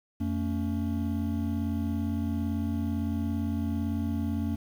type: tone cluster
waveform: triangle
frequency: 87 / 224.6 / 282.4 Hz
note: F2 / A3 / C#4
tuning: -6 / +36 / +32 cents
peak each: -29 / -29 / -31 dBFS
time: 0.2-4.56 s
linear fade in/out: 10 ms
effects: 9-bit